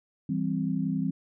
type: chord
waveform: sine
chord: C major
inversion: first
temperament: equal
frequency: 164.81 / 196 / 261.6 Hz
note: E3 / G3 / C4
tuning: 0 / 0 / 0 cents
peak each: -30 dBFS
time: 0.29-1.11 s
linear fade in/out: 5 ms
effects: none